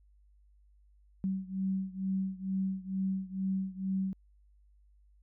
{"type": "beating tone pair", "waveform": "sine", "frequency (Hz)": [190.1, 192.3], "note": ["F#3", "G3"], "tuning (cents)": [47, -33], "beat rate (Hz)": 2.2, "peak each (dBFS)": [-33, -35], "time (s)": [1.24, 4.13], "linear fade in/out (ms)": 0, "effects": ["added 50 Hz sine -60 dBFS peak until 5.22 s"]}